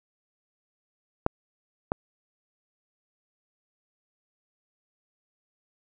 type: clicks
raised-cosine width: 1 ms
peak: -7 / -11 dBFS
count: 2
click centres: 1.264 / 1.919 s
effects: none